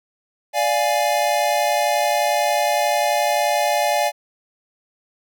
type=chord; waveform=square; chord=D diminished; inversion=none; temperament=equal; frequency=587.3 / 698.5 / 830.6 Hz; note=D5 / F5 / Ab5; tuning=0 / 0 / 0 cents; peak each=-22 dBFS; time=0.53-4.12 s; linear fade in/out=50 ms; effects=none